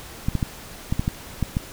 clicks, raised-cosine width 5 ms, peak -9 dBFS, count 8, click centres 0.285 / 0.353 / 0.428 / 0.925 / 0.995 / 1.079 / 1.427 / 1.569 s, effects pink hiss -40 dBFS RMS until 1.72 s

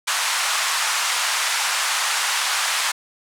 pink band-pass noise, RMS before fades -22 dBFS, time 0.07-2.92 s, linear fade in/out 10 ms, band 920 to 10000 Hz, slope 24 dB/octave, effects none

